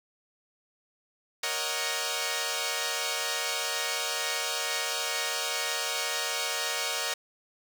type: chord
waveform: 5% pulse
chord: D# minor seventh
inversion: second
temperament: equal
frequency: 466.2 / 554.4 / 622.3 / 740 Hz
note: A#4 / C#5 / D#5 / F#5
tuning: 0 / 0 / 0 / 0 cents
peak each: -23 dBFS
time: 1.43-7.14 s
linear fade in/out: 5 ms
effects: none